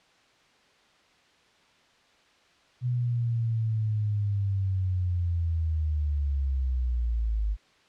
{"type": "linear sweep", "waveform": "sine", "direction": "down", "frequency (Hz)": [124.7, 50.6], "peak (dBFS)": -24, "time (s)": [2.81, 7.57], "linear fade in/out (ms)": 50, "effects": ["white hiss -61 dBFS RMS until 7.88 s", "low-pass 4000 Hz 12 dB/octave"]}